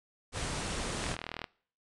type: low-pass noise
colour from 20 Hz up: pink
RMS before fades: -36 dBFS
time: 0.32-1.17 s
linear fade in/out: 50 ms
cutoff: 10000 Hz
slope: 96 dB/octave
type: click train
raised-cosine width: 0.3 ms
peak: -20 dBFS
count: 17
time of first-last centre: 1.04-1.442 s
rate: 39.8 Hz
effects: noise-tail reverb RT60 0.5 s tail -23 dB re dry